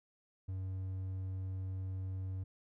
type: tone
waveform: triangle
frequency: 94.3 Hz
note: F#2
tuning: 33 cents sharp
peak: -35 dBFS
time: 0.48-2.44 s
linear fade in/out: 10 ms
effects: none